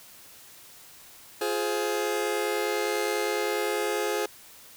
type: chord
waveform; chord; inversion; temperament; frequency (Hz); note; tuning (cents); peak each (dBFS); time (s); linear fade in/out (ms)
sawtooth; F minor; none; just; 349.2 / 419.1 / 523.8; F4 / Ab4 / C5; 0 / +16 / +2; -28 / -24 / -28; 1.41-4.26; 5
effects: white hiss -50 dBFS RMS until 4.76 s